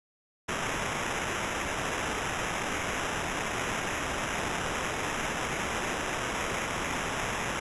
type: noise with sample-and-hold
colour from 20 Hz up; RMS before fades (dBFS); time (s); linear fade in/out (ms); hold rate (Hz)
white; -32; 0.48-7.6; 10; 4410
effects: resampled to 24000 Hz

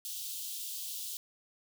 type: high-pass noise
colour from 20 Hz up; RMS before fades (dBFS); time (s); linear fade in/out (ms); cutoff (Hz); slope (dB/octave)
white; -40; 0.05-1.17; 0; 3000; 48
effects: none

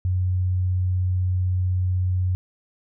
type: tone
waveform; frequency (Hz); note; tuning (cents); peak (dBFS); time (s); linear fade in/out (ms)
sine; 91.6; F#2; -17; -19; 0.05-2.35; 0
effects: none

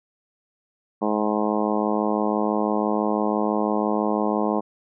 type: harmonic tone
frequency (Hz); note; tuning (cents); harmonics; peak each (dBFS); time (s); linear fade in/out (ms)
106; G#2; +36; 2 / 3 / 4 / 5 / 6 / 7 / 8 / 9 / 10; -25 / -27 / -28 / -29 / -30 / -30 / -31 / -32 / -32; 1.01-4.61; 20
effects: none

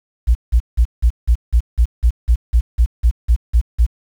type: tone bursts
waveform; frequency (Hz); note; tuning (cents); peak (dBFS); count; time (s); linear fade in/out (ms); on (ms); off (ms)
sine; 58.4; A#1; +4; -7; 15; 0.27-3.865; 20; 81; 170
effects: tanh soft clip ceiling -3 dBFS + 7-bit

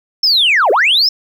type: linear two-way sweep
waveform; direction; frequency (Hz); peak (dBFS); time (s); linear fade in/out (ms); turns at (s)
sine; down then up; 5400 to 360.3 to 5400; -7; 0.23-1.09; 5; 0.71
effects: tanh soft clip ceiling -5 dBFS + 8-bit

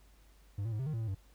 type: tone with pitch steps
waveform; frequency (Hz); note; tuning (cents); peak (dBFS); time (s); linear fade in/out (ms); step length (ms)
triangle; 100.3 / 113.9 / 106.8 / 132.3 / 154.2 / 113.7 / 111.8 / 96.4; G2 / A#2 / G#2 / C3 / D#3 / A#2 / A2 / G2; +40 / -40 / +49 / +20 / -15 / -43 / +28 / -28; -31; 0.58-1.148; 5; 71
effects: added 50 Hz sine -59 dBFS peak until 1.34 s + pink hiss -67 dBFS RMS until 1.34 s

